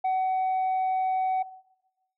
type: tone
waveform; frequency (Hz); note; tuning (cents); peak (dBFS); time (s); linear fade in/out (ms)
sine; 752; F#5; +28; -20; 0.04-1.43; 10
effects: noise-tail reverb RT60 1.0 s tail -21 dB re dry + tanh soft clip ceiling -22 dBFS